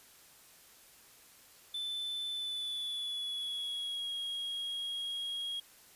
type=tone with pitch glide; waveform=triangle; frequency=3520 to 3284 Hz; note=A7 to G#7; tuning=0 to -20 cents; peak=-34 dBFS; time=1.74-5.6 s; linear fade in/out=5 ms; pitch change=-120 cents; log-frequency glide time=2.33-4.17 s; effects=white hiss -59 dBFS RMS until 5.95 s + resampled to 32000 Hz